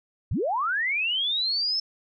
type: linear sweep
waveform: sine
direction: up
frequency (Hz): 54.4 to 5330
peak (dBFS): -23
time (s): 0.31-1.8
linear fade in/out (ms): 5
effects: none